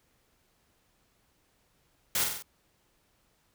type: noise with echo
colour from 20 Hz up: white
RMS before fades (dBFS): -28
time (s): 2.15-2.24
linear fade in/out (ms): 2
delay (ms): 46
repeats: 4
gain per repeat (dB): -4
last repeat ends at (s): 2.424
effects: pink hiss -70 dBFS RMS until 3.54 s